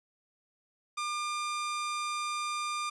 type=tone; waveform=sawtooth; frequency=1200 Hz; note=D6; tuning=37 cents sharp; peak=-28 dBFS; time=0.97-2.9 s; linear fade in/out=10 ms; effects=resampled to 22050 Hz + 10-bit